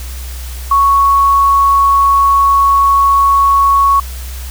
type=tone; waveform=sine; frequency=1110 Hz; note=C#6; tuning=2 cents sharp; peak=-6 dBFS; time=0.71-4 s; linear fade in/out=5 ms; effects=added 63 Hz sine -22 dBFS peak until 4.5 s + white hiss -32 dBFS RMS until 4.5 s